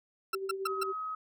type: tone with tremolo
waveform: sine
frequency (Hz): 386.5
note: G4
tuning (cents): -24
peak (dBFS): -32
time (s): 0.33-0.93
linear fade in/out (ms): 20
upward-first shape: sine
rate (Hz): 11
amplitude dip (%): 50
type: tone bursts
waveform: 40% pulse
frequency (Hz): 1349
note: E6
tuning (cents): +40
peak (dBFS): -28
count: 4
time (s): 0.33-0.834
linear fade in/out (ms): 5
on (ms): 21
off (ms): 140
type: tone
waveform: sine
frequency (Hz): 1269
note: D#6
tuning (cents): +34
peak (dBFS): -34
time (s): 0.65-1.15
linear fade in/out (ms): 5
effects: none